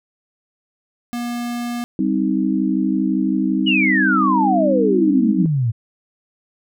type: tone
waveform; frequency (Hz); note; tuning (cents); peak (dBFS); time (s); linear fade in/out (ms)
square; 239.6; A#3; +48; -23; 1.13-1.84; 0
type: chord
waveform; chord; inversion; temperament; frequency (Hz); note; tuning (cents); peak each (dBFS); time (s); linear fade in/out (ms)
sine; C minor; second; just; 196.22 / 261.6 / 314; G3 / C4 / Eb4; +2 / 0 / +16; -20; 1.99-5.46; 2
type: exponential sweep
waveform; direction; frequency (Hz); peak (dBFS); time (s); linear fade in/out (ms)
sine; down; 2983 to 108.2; -15; 3.66-5.72; 20
effects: none